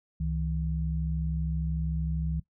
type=tone pair together; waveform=sine; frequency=67.4 / 160.43 Hz; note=C#2 / E3; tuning=-48 / -47 cents; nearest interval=octave + minor third; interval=1501 cents; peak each=-30 / -30 dBFS; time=0.2-2.4 s; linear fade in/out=5 ms; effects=noise-tail reverb RT60 0.1 s tail -18 dB re dry